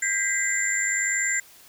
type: tone cluster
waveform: sine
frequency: 1598 / 1946 / 2047 / 7240 Hz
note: G6 / B6 / C7 / A8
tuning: +33 / -26 / -38 / +48 cents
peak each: -29 / -30 / -28 / -25 dBFS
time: 0.02-1.4 s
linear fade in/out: 5 ms
effects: white hiss -51 dBFS RMS until 1.68 s